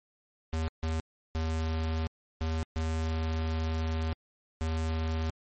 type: tone bursts at uneven times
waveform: square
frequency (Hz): 80.2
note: E2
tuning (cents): -47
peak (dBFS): -29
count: 6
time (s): 0.53-0.68 / 0.83-1 / 1.35-2.07 / 2.41-2.63 / 2.76-4.13 / 4.61-5.3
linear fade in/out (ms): 0
effects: MP3 32 kbps